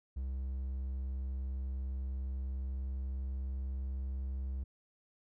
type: tone with pitch glide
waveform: triangle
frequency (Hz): 65.7 to 66.08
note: C2 to C2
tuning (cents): +8 to +18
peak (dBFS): -33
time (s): 0.16-4.64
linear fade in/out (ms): 10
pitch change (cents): +10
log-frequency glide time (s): 2.04-4.1
effects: none